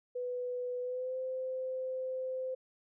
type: tone with pitch glide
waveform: sine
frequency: 495.4 to 517 Hz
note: B4 to C5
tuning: +5 to -21 cents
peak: -34 dBFS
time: 0.15-2.55 s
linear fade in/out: 10 ms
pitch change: +74 cents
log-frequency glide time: 0.81-1.17 s
effects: none